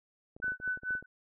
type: clicks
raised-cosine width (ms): 2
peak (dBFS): -36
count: 12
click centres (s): 0.365 / 0.401 / 0.443 / 0.481 / 0.52 / 0.601 / 0.677 / 0.774 / 0.834 / 0.907 / 0.952 / 1.026
type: tone with tremolo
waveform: sine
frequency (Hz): 1500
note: F#6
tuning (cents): +23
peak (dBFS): -29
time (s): 0.42-1.06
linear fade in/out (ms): 10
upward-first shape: sine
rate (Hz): 4.5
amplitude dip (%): 100
effects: none